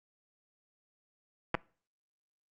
clicks, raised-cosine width 0.5 ms, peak -13 / -14 dBFS, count 2, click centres 1.544 / 1.55 s, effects noise-tail reverb RT60 0.4 s tail -23 dB re dry + Opus 48 kbps

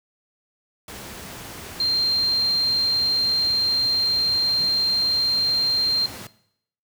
sine tone in noise, 4177 Hz, C8, 4 cents flat, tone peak -19 dBFS, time 1.8-6.06 s, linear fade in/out 2 ms, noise pink, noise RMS -37 dBFS, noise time 0.88-6.27 s, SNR +15 dB, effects noise-tail reverb RT60 0.7 s tail -18 dB re dry + high-pass 60 Hz 12 dB/octave

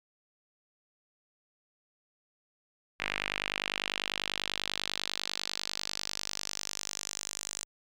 sawtooth tone with band-pass filter sweep, 50.1 Hz, G1, 38 cents sharp, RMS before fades -37 dBFS, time 2.99-7.65 s, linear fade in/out 20 ms, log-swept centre 2300 to 7400 Hz, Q 2.5, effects none

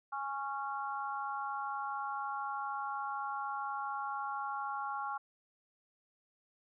harmonic tone, 275.9 Hz, C#4, 8 cents flat, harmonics 3 / 4 / 5, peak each -39 / -40 / -41 dBFS, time 0.12-5.18 s, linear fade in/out 10 ms, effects none

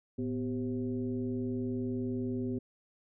sine tone with frequency modulation, 250 Hz, B3, 21 cents sharp, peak -31 dBFS, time 0.18-2.59 s, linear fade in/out 10 ms, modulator 140 Hz, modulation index 1, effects none

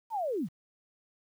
sine linear sweep, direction down, 945 to 123.47 Hz, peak -29 dBFS, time 0.1-0.49 s, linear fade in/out 50 ms, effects 10-bit

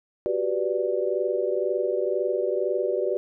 sine chord, G major seventh, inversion third, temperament equal, 370 / 392 / 493.9 / 587.3 Hz, F#4 / G4 / B4 / D5, 0 / 0 / 0 / 0 cents, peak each -28 dBFS, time 0.26-3.17 s, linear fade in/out 0 ms, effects none

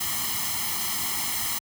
white noise with comb filter, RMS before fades -28 dBFS, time 0-1.59 s, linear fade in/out 10 ms, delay 0.97 ms, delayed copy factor +0.95, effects high-pass 60 Hz 12 dB/octave

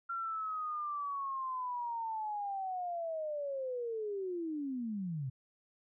sine linear sweep, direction down, 1376 to 123.47 Hz, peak -35 dBFS, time 0.09-5.3 s, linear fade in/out 10 ms, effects none

